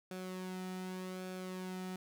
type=tone with flanger; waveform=sawtooth; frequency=185 Hz; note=F#3; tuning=in tune; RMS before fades=-43 dBFS; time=0.11-1.96 s; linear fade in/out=2 ms; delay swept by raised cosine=1 to 1.89 ms; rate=0.85 Hz; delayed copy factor=-0.5; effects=13-bit